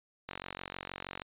click train, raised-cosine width 0.3 ms, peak -22 dBFS, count 44, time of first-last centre 0.29-1.219 s, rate 46.3 Hz, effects resampled to 8000 Hz

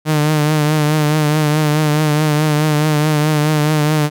sawtooth tone with vibrato, 151.8 Hz, D#3, 42 cents flat, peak -8 dBFS, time 0.05-4.1 s, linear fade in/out 50 ms, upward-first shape triangle, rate 4.7 Hz, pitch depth 51 cents each way, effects none

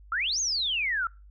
sine exponential two-way sweep, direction up then down, 1273 to 6700 to 1309 Hz, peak -25 dBFS, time 0.12-1.07 s, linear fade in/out 2 ms, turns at 0.4 s, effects noise-tail reverb RT60 0.3 s tail -26 dB re dry + added 50 Hz sine -48 dBFS peak until 1.3 s

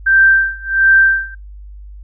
sine tone with tremolo, 1568 Hz, G6, in tune, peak -5 dBFS, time 0.06-1.35 s, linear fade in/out 10 ms, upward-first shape sine, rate 1.4 Hz, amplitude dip 95%, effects noise-tail reverb RT60 0.2 s tail -24 dB re dry + added 50 Hz sine -31 dBFS peak until 2.03 s

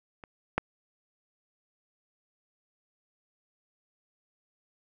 clicks, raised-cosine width 0.5 ms, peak -29 / -10 dBFS, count 2, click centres 0.238 / 0.58 s, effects none

